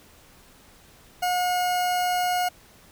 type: tone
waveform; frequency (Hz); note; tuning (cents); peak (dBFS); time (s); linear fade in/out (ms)
40% pulse; 721; F#5; -45; -21; 1.22-2.49; 10
effects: pink hiss -53 dBFS RMS until 2.91 s